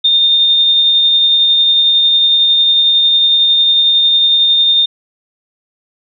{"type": "tone with tremolo", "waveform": "sine", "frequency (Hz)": 3638, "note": "A#7", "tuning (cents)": -43, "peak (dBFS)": -6, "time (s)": [0.04, 4.86], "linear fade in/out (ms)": 10, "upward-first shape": "triangle", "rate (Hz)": 11, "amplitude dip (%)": 25, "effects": []}